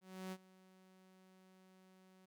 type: tone with ADSR envelope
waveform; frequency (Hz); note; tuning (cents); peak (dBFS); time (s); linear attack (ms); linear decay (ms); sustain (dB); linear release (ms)
sawtooth; 187.2; F#3; +20; -39; 0.01-2.26; 310; 52; -21; 11
effects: none